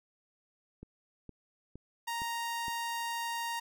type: click train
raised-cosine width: 3 ms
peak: -33 dBFS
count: 5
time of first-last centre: 0.83-2.682 s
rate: 2.16 Hz
type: tone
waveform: sawtooth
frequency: 932.3 Hz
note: A#5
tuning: in tune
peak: -30 dBFS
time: 2.07-3.6 s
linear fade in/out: 10 ms
effects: none